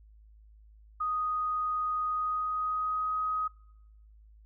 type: tone with pitch glide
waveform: sine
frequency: 1244.5 to 1259 Hz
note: D#6 to D#6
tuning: 0 to +20 cents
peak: -28 dBFS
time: 1-3.48 s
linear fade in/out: 10 ms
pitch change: +20 cents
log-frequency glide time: 2.08-3.17 s
effects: noise-tail reverb RT60 0.9 s tail -24 dB re dry + added 53 Hz sine -53 dBFS peak until 4.45 s